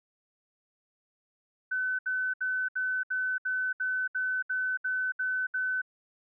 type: tone bursts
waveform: sine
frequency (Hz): 1513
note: F#6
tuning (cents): +38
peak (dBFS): -27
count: 12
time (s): 1.71-5.818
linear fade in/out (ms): 10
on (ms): 280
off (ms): 68
effects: none